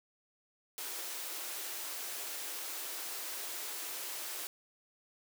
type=high-pass noise; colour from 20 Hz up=white; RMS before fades=-41 dBFS; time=0.78-4.47 s; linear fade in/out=0 ms; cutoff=290 Hz; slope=96 dB/octave; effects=none